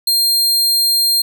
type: tone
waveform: sawtooth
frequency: 4200 Hz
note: C8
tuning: 6 cents sharp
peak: -9 dBFS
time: 0.07-1.22 s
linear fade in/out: 5 ms
effects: none